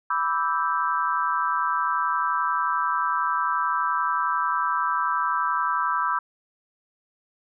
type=chord; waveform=sine; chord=E minor seventh; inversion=second; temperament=equal with one note detuned; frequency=987.8 / 1167.2 / 1318.5 / 1568 Hz; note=B5 / D6 / E6 / G6; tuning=0 / -11 / 0 / 0 cents; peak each=-26 / -27 / -26 / -30 dBFS; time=0.1-6.19 s; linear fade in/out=5 ms; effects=none